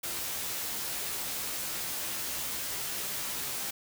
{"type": "noise with comb filter", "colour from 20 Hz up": "white", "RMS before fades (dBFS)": -35, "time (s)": [0.03, 3.71], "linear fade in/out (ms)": 10, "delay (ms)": 15, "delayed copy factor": 0.65, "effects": []}